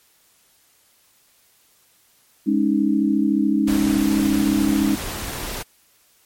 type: chord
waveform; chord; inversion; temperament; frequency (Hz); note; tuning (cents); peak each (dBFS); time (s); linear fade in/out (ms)
sine; Ab suspended fourth; none; equal; 207.7 / 277.2 / 311.1; Ab3 / Db4 / Eb4; 0 / 0 / 0; -20; 2.46-4.96; 20
type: noise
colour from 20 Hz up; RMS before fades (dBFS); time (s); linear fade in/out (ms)
pink; -29; 3.67-5.63; 10
effects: white hiss -58 dBFS RMS until 6.25 s + MP3 64 kbps